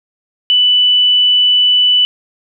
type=tone; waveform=sine; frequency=2980 Hz; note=F#7; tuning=12 cents sharp; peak=-7 dBFS; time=0.5-2.05 s; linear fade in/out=0 ms; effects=none